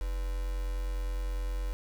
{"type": "tone with quantisation", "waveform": "sine", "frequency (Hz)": 44.86, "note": "F1", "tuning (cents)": 47, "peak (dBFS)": -30, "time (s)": [0.01, 1.73], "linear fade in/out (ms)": 0, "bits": 7, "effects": []}